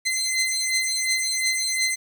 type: beating tone pair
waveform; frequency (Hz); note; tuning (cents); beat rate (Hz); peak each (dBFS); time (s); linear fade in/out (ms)
15% pulse; 2060 / 2062.8; C7 / C7; -28 / -25; 2.8; -19 / -18; 0.05-1.96; 20
effects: 9-bit